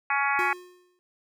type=harmonic tone; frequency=279.7 Hz; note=C#4; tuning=16 cents sharp; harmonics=3 / 4 / 5 / 6 / 7 / 8 / 9; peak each=-28 / -29 / -30 / -31 / -31 / -32 / -33 dBFS; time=0.1-0.53 s; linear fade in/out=2 ms
type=tone with exponential decay; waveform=square; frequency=359.7 Hz; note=F#4; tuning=49 cents flat; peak=-30 dBFS; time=0.39-0.99 s; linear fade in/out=0 ms; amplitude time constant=130 ms
effects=none